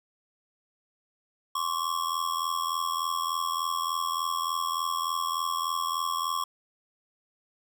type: ring-modulated tone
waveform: square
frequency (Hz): 1100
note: C#6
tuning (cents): -14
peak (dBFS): -25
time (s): 1.55-6.44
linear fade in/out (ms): 5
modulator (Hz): 41.7
effects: none